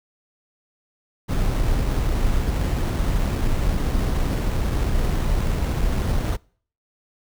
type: noise with sample-and-hold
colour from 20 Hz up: brown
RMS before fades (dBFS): -21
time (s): 1.28-6.37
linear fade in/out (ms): 20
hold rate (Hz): 4900
effects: noise-tail reverb RT60 0.5 s tail -25 dB re dry